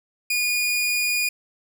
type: tone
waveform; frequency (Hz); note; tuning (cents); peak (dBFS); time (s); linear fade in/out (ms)
sawtooth; 2445; D#7; -31; -17; 0.3-1.29; 5
effects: none